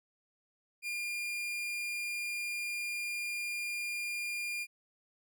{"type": "tone", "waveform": "40% pulse", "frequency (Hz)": 2409, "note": "D7", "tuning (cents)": 43, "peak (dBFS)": -34, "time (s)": [0.82, 4.67], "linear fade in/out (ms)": 50, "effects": []}